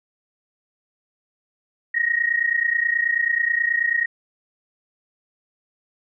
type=tone pair together; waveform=sine; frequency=1864.7 / 1894 Hz; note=A#6 / A#6; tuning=0 / +27 cents; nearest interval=unison; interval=27 cents; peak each=-21 dBFS; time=1.94-4.06 s; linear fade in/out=10 ms; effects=none